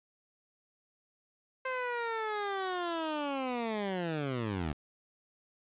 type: linear sweep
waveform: 15% pulse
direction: down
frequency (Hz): 523.3 to 70.3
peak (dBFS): -26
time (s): 1.65-4.73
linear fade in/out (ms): 5
effects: resampled to 8000 Hz + 10-bit